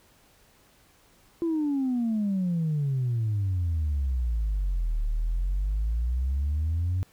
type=exponential two-way sweep; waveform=sine; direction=down then up; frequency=341.1 to 36.71 to 94.1 Hz; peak=-22 dBFS; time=1.42-7.03 s; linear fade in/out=0 ms; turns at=5.04 s; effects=tanh soft clip ceiling -21 dBFS + pink hiss -60 dBFS RMS until 7.12 s